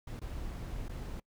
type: noise with dropouts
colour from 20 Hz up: brown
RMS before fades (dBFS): -40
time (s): 0.07-1.2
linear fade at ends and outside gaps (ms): 5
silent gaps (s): 0.195-0.215 / 0.884-0.893
effects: noise-tail reverb RT60 0.1 s tail -24 dB re dry